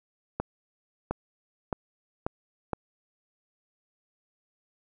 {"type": "accelerating click train", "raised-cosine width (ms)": 1, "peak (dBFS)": -14, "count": 5, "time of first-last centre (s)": [0.4, 2.733], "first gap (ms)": 710, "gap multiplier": 0.87, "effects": []}